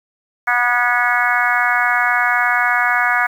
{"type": "harmonic tone with a mistuned harmonic", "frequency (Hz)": 243.7, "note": "B3", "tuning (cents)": -23, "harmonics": [3, 4, 5, 6, 7, 8, 9], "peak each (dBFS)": [-21, -23, -21, -19, -19, -24, -22], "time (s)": [0.47, 3.27], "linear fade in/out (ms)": 10, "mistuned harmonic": 7, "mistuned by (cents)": -16, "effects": ["7-bit"]}